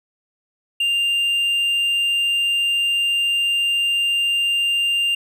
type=tone; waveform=triangle; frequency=2794 Hz; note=F7; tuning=in tune; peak=-15 dBFS; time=0.8-5.15 s; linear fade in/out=5 ms; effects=none